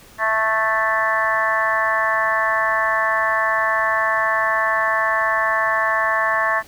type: harmonic tone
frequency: 220 Hz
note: A3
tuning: in tune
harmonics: 3 / 4 / 5 / 6 / 7 / 8 / 9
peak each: -24 / -27 / -21 / -31 / -31 / -20 / -29 dBFS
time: 0.18-6.63 s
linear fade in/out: 50 ms
effects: pink hiss -46 dBFS RMS until 6.67 s